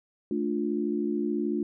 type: chord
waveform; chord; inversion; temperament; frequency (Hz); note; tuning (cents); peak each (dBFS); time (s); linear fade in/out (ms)
sine; D minor; second; just; 220.2 / 293.7 / 352.4; A3 / D4 / F4; +2 / 0 / +16; -30; 0.31-1.63; 2
effects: none